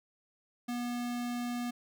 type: tone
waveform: square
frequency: 242.1 Hz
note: B3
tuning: 34 cents flat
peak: -34 dBFS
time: 0.68-1.71 s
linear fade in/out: 10 ms
effects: none